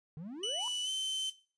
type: exponential sweep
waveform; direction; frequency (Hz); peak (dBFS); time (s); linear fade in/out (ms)
triangle; up; 145.1 to 1021; -39; 0.17-0.68; 0
type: tone with pitch glide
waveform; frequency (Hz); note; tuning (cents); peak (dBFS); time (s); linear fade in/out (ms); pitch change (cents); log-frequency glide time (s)
40% pulse; 2966 to 3079; F#7 to G7; +4 to -32; -32; 0.43-1.3; 5; +64; 0.83-0.89
type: high-pass noise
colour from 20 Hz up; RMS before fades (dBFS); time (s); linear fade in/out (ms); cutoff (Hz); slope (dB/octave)
white; -46; 0.58-1.33; 50; 5900; 12
effects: noise-tail reverb RT60 0.4 s tail -17 dB re dry + resampled to 22050 Hz